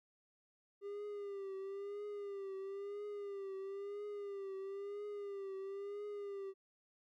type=tone with vibrato; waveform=triangle; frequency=399.6 Hz; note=G4; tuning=33 cents sharp; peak=-40 dBFS; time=0.81-6.54 s; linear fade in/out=50 ms; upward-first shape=triangle; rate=1 Hz; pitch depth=71 cents each way; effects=none